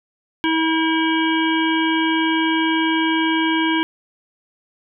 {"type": "harmonic tone with a mistuned harmonic", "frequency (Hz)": 322, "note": "E4", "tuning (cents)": -41, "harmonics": [1, 3, 5, 7, 9, 10], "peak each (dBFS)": [-18, -23, -25, -26, -28, -28], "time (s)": [0.44, 3.83], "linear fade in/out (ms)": 0, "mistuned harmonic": 7, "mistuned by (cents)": 29, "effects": []}